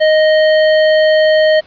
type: tone with hard clipping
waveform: sine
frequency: 622.3 Hz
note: D#5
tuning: in tune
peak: -9 dBFS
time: 0-1.61 s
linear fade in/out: 20 ms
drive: 18 dB
effects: pink hiss -45 dBFS RMS until 1.66 s + resampled to 11025 Hz